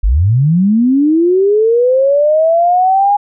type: linear sweep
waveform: sine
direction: up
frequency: 41.2 to 825 Hz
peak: -7 dBFS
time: 0.03-3.17 s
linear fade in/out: 10 ms
effects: none